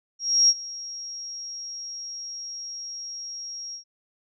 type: tone with ADSR envelope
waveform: sine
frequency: 5600 Hz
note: F8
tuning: 4 cents sharp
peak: -13 dBFS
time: 0.19-3.84 s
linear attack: 300 ms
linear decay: 44 ms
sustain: -20 dB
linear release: 100 ms
effects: none